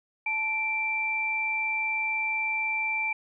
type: tone pair together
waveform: sine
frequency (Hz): 874 / 2348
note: A5 / D7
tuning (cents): -12 / -1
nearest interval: octave + perfect fourth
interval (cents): 1711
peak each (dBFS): -34 / -26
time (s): 0.26-3.13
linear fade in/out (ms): 5
effects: none